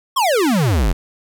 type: exponential sweep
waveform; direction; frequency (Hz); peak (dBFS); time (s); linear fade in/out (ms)
square; down; 1138 to 39.46; -14; 0.16-0.93; 10
effects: none